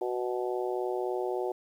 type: harmonic tone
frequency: 123.47 Hz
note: B2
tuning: in tune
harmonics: 3 / 4 / 5 / 6 / 7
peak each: -31 / -36 / -38 / -38 / -40 dBFS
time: 0.01-1.52 s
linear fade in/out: 5 ms
effects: 10-bit